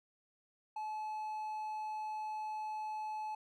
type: tone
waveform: triangle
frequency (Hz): 860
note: A5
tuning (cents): -40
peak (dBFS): -36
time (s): 0.76-3.35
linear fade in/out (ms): 5
effects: none